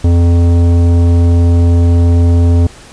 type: tone with tanh clipping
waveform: sine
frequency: 85.7 Hz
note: F2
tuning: 32 cents flat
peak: -7 dBFS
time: 0.04-2.67 s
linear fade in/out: 5 ms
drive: 14 dB
effects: pink hiss -36 dBFS RMS until 2.92 s + resampled to 22050 Hz